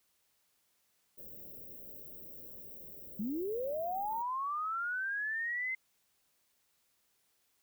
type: band-stop noise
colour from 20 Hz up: white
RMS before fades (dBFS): -49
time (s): 1.17-4.23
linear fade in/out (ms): 20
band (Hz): 620 to 15000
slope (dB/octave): 96
type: linear sweep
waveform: sine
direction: up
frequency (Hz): 191.2 to 2081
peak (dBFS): -33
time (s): 3.19-5.75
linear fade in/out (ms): 5
effects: white hiss -75 dBFS RMS until 7.62 s